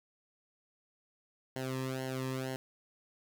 sawtooth tone with flanger, 130.81 Hz, C3, in tune, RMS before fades -37 dBFS, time 1.56-2.56 s, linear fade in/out 0 ms, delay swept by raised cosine 0.82 to 1.39 ms, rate 2.1 Hz, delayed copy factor -1, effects none

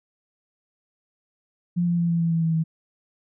sine tone with pitch steps, 174.61 / 172.6 / 170.62 / 168.66 / 166.72 / 164.81 / 162.92 / 161.05 Hz, F3 / F3 / F3 / E3 / E3 / E3 / E3 / E3, 0 / -20 / -40 / +40 / +20 / 0 / -20 / -40 cents, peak -19 dBFS, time 1.76-2.64 s, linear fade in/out 20 ms, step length 110 ms, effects none

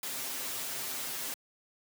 white noise with comb filter, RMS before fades -37 dBFS, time 0.03-1.34 s, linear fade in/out 2 ms, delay 7.6 ms, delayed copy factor +1, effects high-pass 150 Hz 12 dB/octave

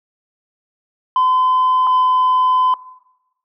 sine tone pair in turn, 1021 / 1017 Hz, C6 / C6, -43 / -50 cents, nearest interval unison, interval 7 cents, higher first, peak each -9 dBFS, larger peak neither, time 1.16-1.87 / 1.87-2.74 s, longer second, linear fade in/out 2 ms, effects noise-tail reverb RT60 1.0 s tail -20 dB re dry + tanh soft clip ceiling -9 dBFS

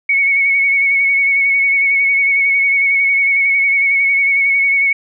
sine tone with vibrato, 2217 Hz, C#7, in tune, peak -10 dBFS, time 0.09-4.93 s, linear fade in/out 5 ms, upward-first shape sine, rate 11 Hz, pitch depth 28 cents each way, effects none

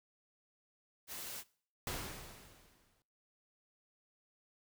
white noise, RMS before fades -45 dBFS, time 1.07-1.44 s, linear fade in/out 50 ms
pink noise with exponential decay, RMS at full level -38 dBFS, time 1.87-3.02 s, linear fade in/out 1 ms, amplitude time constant 250 ms
effects noise-tail reverb RT60 0.5 s tail -21 dB re dry

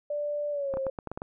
sine tone with pitch glide, 587.3 to 535.5 Hz, D5 to C5, 0 to +40 cents, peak -28 dBFS, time 0.1-0.9 s, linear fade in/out 5 ms, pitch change -160 cents, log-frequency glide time 0.51-0.76 s
clicks, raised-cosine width 1 ms, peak -21 dBFS, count 8, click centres 0.739 / 0.771 / 0.867 / 0.988 / 1.073 / 1.116 / 1.175 / 1.219 s
effects none

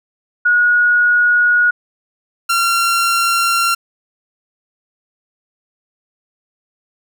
sine / sawtooth tone pair in turn, 1451 / 1372.5 Hz, F#6 / F6, -34 / -31 cents, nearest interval minor second, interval 97 cents, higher first, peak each -9 dBFS, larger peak neither, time 0.45-1.71 / 2.49-3.75 s, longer neither, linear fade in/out 10 ms, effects none

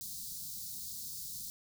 white band-stop noise, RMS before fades -43 dBFS, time 0.01-1.5 s, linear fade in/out 0 ms, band 220 to 4000 Hz, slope 48 dB/octave, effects none

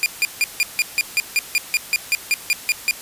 sawtooth tone bursts, 2413 Hz, D7, 46 cents sharp, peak -11 dBFS, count 16, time 0.03-2.91 s, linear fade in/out 0 ms, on 30 ms, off 160 ms, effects white hiss -36 dBFS RMS until 3.01 s + resampled to 32000 Hz

